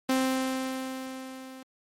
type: tone with level ramp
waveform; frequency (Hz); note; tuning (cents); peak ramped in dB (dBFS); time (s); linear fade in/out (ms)
sawtooth; 261.6; C4; 0; -18 to -39; 0.09-1.63; 5
effects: MP3 64 kbps